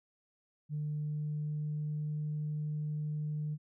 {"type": "tone with pitch glide", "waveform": "sine", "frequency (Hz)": [150, 151.04], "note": ["D3", "D3"], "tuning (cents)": [37, 49], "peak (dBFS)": -32, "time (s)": [0.69, 3.58], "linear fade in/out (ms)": 50, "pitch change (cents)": 12, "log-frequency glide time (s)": [0.98, 2.21], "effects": ["tanh soft clip ceiling -29 dBFS"]}